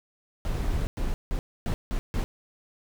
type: noise bursts at uneven times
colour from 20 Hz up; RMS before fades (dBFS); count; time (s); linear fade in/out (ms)
brown; -27; 6; 0.45-0.87 / 0.97-1.14 / 1.31-1.39 / 1.66-1.74 / 1.91-1.99 / 2.14-2.24; 0
effects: none